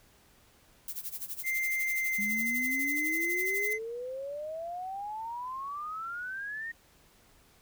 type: noise with tremolo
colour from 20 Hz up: violet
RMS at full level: -36 dBFS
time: 0.88-3.73 s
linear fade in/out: 0 ms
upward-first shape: sine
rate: 12 Hz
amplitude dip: 85%
type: tone with pitch glide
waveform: triangle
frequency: 2090 to 2055 Hz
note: C7 to C7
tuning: -2 to -32 cents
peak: -27 dBFS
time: 1.43-3.79 s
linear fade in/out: 50 ms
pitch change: -30 cents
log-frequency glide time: 1.83-2.72 s
type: exponential sweep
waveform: sine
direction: up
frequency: 200 to 1870 Hz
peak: -35 dBFS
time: 2.18-6.72 s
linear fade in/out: 10 ms
effects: pink hiss -62 dBFS RMS until 7.61 s